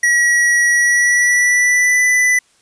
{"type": "tone with pitch glide", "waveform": "square", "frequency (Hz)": [1920, 1992.3], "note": ["B6", "B6"], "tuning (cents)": [-49, 15], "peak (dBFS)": -11, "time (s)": [0.03, 2.39], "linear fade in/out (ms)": 5, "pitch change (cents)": 64, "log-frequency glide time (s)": [0.69, 2.03], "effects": ["white hiss -55 dBFS RMS until 2.61 s", "resampled to 22050 Hz"]}